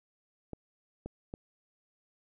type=clicks; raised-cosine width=2 ms; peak=-26 dBFS; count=3; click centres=0.533 / 1.06 / 1.339 s; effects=none